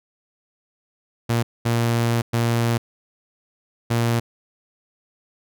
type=tone bursts at uneven times; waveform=sawtooth; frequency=117.1 Hz; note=A#2; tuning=8 cents sharp; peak=-14 dBFS; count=4; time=1.29-1.43 / 1.65-2.22 / 2.33-2.78 / 3.9-4.2 s; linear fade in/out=10 ms; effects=none